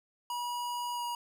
square tone with pitch glide, 967 to 957.6 Hz, B5 to A#5, -37 to +46 cents, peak -34 dBFS, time 0.3-1.15 s, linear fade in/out 2 ms, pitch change -17 cents, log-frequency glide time 0.94-1.03 s, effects none

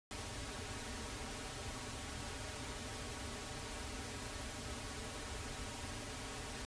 pink noise with comb filter, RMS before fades -45 dBFS, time 0.11-6.65 s, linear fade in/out 0 ms, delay 5.8 ms, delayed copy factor -0.85, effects resampled to 22050 Hz

